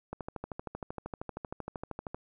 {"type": "click train", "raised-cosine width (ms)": 1, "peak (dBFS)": -23, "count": 27, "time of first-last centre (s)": [0.13, 2.146], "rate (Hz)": 12.9, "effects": []}